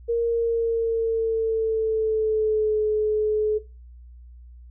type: tone with pitch glide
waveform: sine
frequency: 466.2 to 427.5 Hz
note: A#4 to A4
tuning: 0 to -50 cents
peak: -19 dBFS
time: 0.08-3.59 s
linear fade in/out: 20 ms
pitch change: -150 cents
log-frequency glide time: 0.23-2.81 s
effects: noise-tail reverb RT60 0.3 s tail -18 dB re dry + added 60 Hz sine -42 dBFS peak until 4.7 s